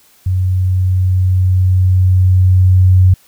sine tone with level ramp, 92.5 Hz, F#2, in tune, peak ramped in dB -11 to -4 dBFS, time 0.26-3.14 s, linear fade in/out 5 ms, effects white hiss -49 dBFS RMS until 3.27 s

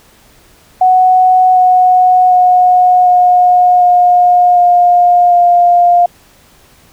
sine tone with pitch steps, 740 / 733.6 / 727.3 / 721 / 714.8 / 708.6 / 702.5 Hz, F#5 / F#5 / F#5 / F#5 / F5 / F5 / F5, 0 / -15 / -30 / -45 / +40 / +25 / +10 cents, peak -4 dBFS, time 0.81-6.06 s, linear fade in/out 5 ms, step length 750 ms, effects pink hiss -45 dBFS RMS until 6.92 s

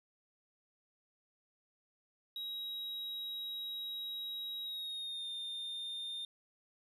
triangle tone with pitch glide, 3825 to 3629 Hz, A#7 to A#7, +44 to -47 cents, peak -38 dBFS, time 2.36-6.25 s, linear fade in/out 2 ms, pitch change -91 cents, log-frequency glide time 4.64-5.29 s, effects none

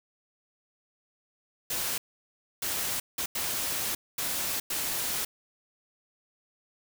white noise bursts at uneven times, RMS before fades -31 dBFS, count 6, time 1.7-1.98 / 2.62-3 / 3.18-3.26 / 3.35-3.95 / 4.18-4.6 / 4.7-5.25 s, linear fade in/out 5 ms, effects none

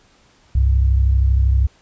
sine tone pair together, 66 / 98.71 Hz, C2 / G2, +16 / +13 cents, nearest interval perfect fifth, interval 697 cents, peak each -12 / -20 dBFS, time 0.55-1.67 s, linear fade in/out 5 ms, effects pink hiss -54 dBFS RMS until 1.81 s + resampled to 16000 Hz

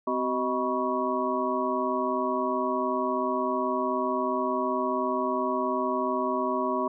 sine tone cluster, 256.6 / 379.4 / 628 / 973 / 1112 Hz, C4 / F#4 / D#5 / B5 / C#6, -34 / +43 / +16 / -26 / +5 cents, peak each -31 dBFS, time 0.07-6.88 s, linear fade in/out 5 ms, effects none

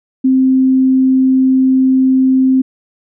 sine tone, 261.6 Hz, C4, in tune, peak -7 dBFS, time 0.24-2.62 s, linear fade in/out 10 ms, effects none

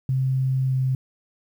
sine tone with pitch glide, 131.6 to 130.69 Hz, C3 to C3, +10 to -2 cents, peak -19 dBFS, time 0.09-0.95 s, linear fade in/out 2 ms, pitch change -12 cents, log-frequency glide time 0.67-0.74 s, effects 9-bit

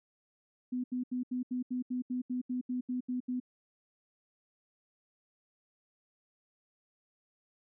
sine tone bursts, 250.4 Hz, B3, 24 cents sharp, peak -31 dBFS, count 14, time 0.72-3.401 s, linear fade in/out 10 ms, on 120 ms, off 77 ms, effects none

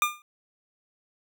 25% pulse tone with exponential decay, 1204 Hz, D6, 43 cents sharp, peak -14 dBFS, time 0.02-0.22 s, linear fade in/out 1 ms, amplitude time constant 43 ms, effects none

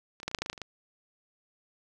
clicks, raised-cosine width 0.2 ms, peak -29 / -22 / -14 / -26 / -8 / -22 / -12 / -20 / -12 / -26 / -28 / -20 dBFS, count 12, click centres 0.201 / 0.231 / 0.28 / 0.314 / 0.348 / 0.387 / 0.42 / 0.461 / 0.499 / 0.53 / 0.578 / 0.617 s, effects none

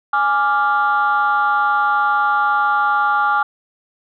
sine chord, D diminished, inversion second, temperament equal, 830.6 / 1174.7 / 1396.9 Hz, Ab5 / D6 / F6, 0 / 0 / 0 cents, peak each -17 dBFS, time 0.13-3.43 s, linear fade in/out 5 ms, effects tanh soft clip ceiling -7 dBFS

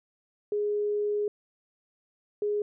sine tone bursts at uneven times, 415.3 Hz, G#4, in tune, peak -25 dBFS, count 2, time 0.52-1.28 / 2.42-2.62 s, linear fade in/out 2 ms, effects none

